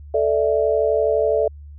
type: chord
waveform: sine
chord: A suspended fourth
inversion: none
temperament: equal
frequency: 440 / 587.3 / 659.3 Hz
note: A4 / D5 / E5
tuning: 0 / 0 / 0 cents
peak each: -19 / -20 / -21 dBFS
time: 0.14-1.48 s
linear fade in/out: 5 ms
effects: added 73 Hz sine -36 dBFS peak until 1.78 s